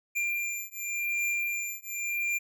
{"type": "beating tone pair", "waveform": "square", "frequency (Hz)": [2383, 2383.9], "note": ["D7", "D7"], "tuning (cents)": [25, 25], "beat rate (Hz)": 0.9, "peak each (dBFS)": [-33, -33], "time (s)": [0.15, 2.39], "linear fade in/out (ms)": 20, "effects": []}